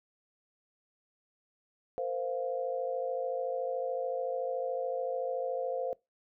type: chord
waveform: sine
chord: Bb suspended second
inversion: none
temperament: equal with one note detuned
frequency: 466.2 / 519.9 / 698.5 Hz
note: Bb4 / C5 / F5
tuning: 0 / -11 / 0 cents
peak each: -38 / -33 / -38 dBFS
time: 1.98-5.93 s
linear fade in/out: 0 ms
effects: noise-tail reverb RT60 0.2 s tail -22 dB re dry